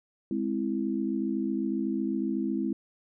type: chord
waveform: sine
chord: Ab augmented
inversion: none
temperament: equal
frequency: 207.7 / 261.6 / 329.6 Hz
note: Ab3 / C4 / E4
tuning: 0 / 0 / 0 cents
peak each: -31 dBFS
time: 0.31-2.73 s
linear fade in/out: 2 ms
effects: none